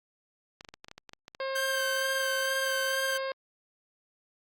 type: clicks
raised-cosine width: 0.2 ms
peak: -27 dBFS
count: 12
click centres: 0.609 / 0.648 / 0.688 / 0.74 / 0.845 / 0.884 / 0.914 / 0.98 / 1.093 / 1.134 / 1.281 / 1.349 s
type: harmonic tone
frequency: 535 Hz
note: C5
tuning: 38 cents sharp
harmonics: 1 / 2 / 3 / 4 / 5 / 6 / 7 / 8 / 9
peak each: -32 / -38 / -40 / -45 / -49 / -49 / -50 / -51 / -48 dBFS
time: 1.4-3.32 s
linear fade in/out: 2 ms
type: tone with vibrato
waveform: sawtooth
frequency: 1568 Hz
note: G6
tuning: in tune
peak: -26 dBFS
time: 1.55-3.18 s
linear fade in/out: 10 ms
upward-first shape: sine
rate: 2.2 Hz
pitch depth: 24 cents each way
effects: Opus 48 kbps